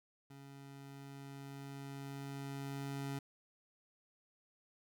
25% pulse tone with level ramp, 138.59 Hz, C#3, in tune, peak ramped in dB -49 to -35 dBFS, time 0.3-3.19 s, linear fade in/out 5 ms, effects none

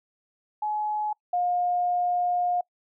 sine tone pair in turn, 847 / 712.2 Hz, G#5 / F5, +34 / +34 cents, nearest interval minor third, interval 300 cents, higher first, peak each -25 / -22 dBFS, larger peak second, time 0.62-1.13 / 1.33-2.61 s, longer second, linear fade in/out 5 ms, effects noise-tail reverb RT60 0.1 s tail -25 dB re dry

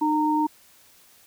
sine tone pair together, 304.6 / 922 Hz, D#4 / A#5, -37 / -19 cents, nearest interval octave + perfect fifth, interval 1918 cents, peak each -22 dBFS, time 0.01-0.47 s, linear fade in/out 10 ms, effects white hiss -55 dBFS RMS until 1.26 s

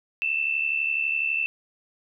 sine tone pair together, 2605 / 2677 Hz, E7 / E7, -21 / +26 cents, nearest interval unison, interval 47 cents, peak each -28 / -24 dBFS, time 0.22-1.46 s, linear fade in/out 0 ms, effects none

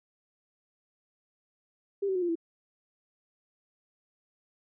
sine tone with pitch steps, 398.1 / 380.6 / 363.8 / 347.8 / 332.4 Hz, G4 / F#4 / F#4 / F4 / E4, +27 / +49 / -29 / -7 / +15 cents, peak -26 dBFS, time 2.02-2.355 s, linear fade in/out 10 ms, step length 67 ms, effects none

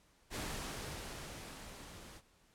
pink noise with level ramp, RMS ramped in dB -40 to -54 dBFS, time 0.3-2.22 s, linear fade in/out 50 ms, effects pink hiss -69 dBFS RMS until 2.54 s + low-pass 11000 Hz 12 dB/octave

